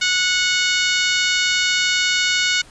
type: harmonic tone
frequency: 734 Hz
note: F#5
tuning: 14 cents flat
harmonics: 2 / 3 / 4 / 5 / 6 / 7 / 8 / 9 / 10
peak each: -22 / -22 / -23 / -24 / -25 / -30 / -30 / -30 / -31 dBFS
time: 0.01-2.62 s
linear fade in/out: 10 ms
effects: pink hiss -46 dBFS RMS until 2.7 s + resampled to 22050 Hz

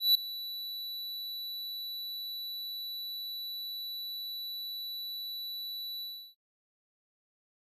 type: tone with ADSR envelope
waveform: square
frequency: 3951 Hz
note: B7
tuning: in tune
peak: -19 dBFS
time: 0-6.35 s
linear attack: 150 ms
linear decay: 4 ms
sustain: -18 dB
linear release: 330 ms
effects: noise-tail reverb RT60 0.1 s tail -18 dB re dry + resampled to 32000 Hz

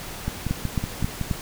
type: two click trains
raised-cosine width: 5 ms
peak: -10 / -13 dBFS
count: 4 / 6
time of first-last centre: 0.51-1.312 / 0.28-1.213 s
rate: 3.74 / 5.36 Hz
effects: pink hiss -36 dBFS RMS until 1.41 s

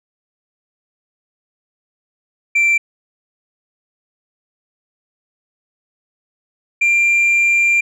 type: tone pair in turn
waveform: sine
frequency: 2349 / 2379 Hz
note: D7 / D7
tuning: 0 / +22 cents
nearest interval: unison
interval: 22 cents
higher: second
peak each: -8 dBFS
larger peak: neither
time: 2.55-2.78 / 6.81-7.81 s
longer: second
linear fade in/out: 10 ms
effects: tanh soft clip ceiling -10 dBFS

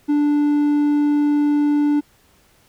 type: tone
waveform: triangle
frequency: 293.2 Hz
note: D4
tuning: 3 cents flat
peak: -12 dBFS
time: 0.08-2.01 s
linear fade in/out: 20 ms
effects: pink hiss -56 dBFS RMS until 2.68 s

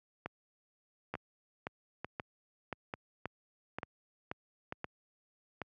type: two click trains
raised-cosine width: 0.5 ms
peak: -22 / -23 dBFS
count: 8 / 7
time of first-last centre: 1.14-4.844 / 0.26-5.617 s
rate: 1.89 / 1.12 Hz
effects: high-pass 80 Hz 12 dB/octave

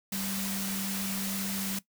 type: tone in noise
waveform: sine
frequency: 195.1 Hz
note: G3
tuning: 8 cents flat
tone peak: -34 dBFS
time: 0.12-1.79 s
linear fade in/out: 5 ms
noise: white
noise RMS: -35 dBFS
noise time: 0.12-1.79 s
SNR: -2 dB
effects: noise-tail reverb RT60 0.1 s tail -17 dB re dry

